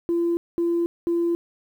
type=tone bursts; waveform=sine; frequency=341 Hz; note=F4; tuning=41 cents flat; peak=-18 dBFS; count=3; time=0.09-1.35 s; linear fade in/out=0 ms; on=280 ms; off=210 ms; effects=tanh soft clip ceiling -16 dBFS + 9-bit